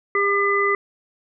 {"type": "harmonic tone", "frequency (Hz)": 401.3, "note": "G4", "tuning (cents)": 41, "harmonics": [1, 3, 5], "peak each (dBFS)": [-21, -21, -21], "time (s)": [0.15, 0.75], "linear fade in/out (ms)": 2, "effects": []}